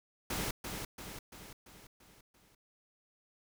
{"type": "noise with echo", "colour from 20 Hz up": "pink", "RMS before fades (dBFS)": -36, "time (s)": [0.3, 0.51], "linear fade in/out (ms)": 5, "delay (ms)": 340, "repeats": 6, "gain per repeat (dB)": -5, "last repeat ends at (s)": 2.55, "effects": []}